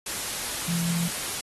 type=tone in noise; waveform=sine; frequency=170.5 Hz; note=F3; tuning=41 cents flat; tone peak=-26 dBFS; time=0.68-1.08 s; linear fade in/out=5 ms; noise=white; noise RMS=-31 dBFS; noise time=0.06-1.41 s; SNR=+2 dB; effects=AAC 32 kbps